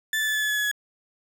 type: tone with pitch steps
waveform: 35% pulse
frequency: 1756 / 1745.9 / 1735.8 / 1725.8 / 1715.9 / 1706 / 1696.2 / 1686.4 Hz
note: A6 / A6 / A6 / A6 / A6 / G#6 / G#6 / G#6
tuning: -4 / -14 / -24 / -34 / -44 / +46 / +36 / +26 cents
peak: -21 dBFS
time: 0.13-0.714 s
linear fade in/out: 2 ms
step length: 73 ms
effects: none